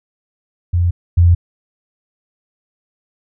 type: tone pair in turn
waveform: sine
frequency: 87.31 / 86.51 Hz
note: F2 / F2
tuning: 0 / -16 cents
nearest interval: unison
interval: 16 cents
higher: first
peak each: -11 / -6 dBFS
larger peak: second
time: 0.73-0.91 / 1.17-1.35 s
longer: neither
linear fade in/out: 10 ms
effects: none